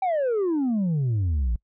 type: exponential sweep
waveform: sine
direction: down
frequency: 785 to 53.4 Hz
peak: -18 dBFS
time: 0.02-1.56 s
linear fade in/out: 5 ms
effects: noise-tail reverb RT60 0.1 s tail -26 dB re dry + tanh soft clip ceiling -20 dBFS